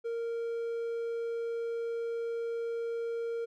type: tone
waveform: triangle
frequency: 463.8 Hz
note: A#4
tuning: 9 cents flat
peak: -30 dBFS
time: 0.04-3.46 s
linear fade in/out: 20 ms
effects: none